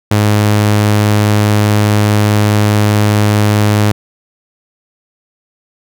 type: tone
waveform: sawtooth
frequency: 104.8 Hz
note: G#2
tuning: 16 cents sharp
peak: -4 dBFS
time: 0.11-3.92 s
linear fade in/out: 5 ms
effects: none